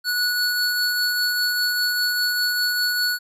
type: tone pair together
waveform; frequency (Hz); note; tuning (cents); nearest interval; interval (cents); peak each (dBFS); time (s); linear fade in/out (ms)
square; 1470 / 4405; F#6 / C#8; -12 / -12; octave + perfect fifth; 1900; -23; 0.04-3.19; 50
effects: resampled to 32000 Hz